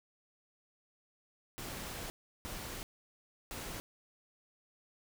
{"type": "noise bursts at uneven times", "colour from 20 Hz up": "pink", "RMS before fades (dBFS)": -43, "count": 3, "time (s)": [[1.58, 2.1], [2.45, 2.83], [3.51, 3.8]], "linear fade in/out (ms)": 0, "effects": []}